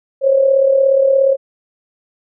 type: tone with amplitude modulation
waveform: sine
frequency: 541 Hz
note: C#5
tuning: 42 cents flat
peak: -6 dBFS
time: 0.21-1.37 s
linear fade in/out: 50 ms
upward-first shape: sine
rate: 37 Hz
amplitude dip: 60%
effects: none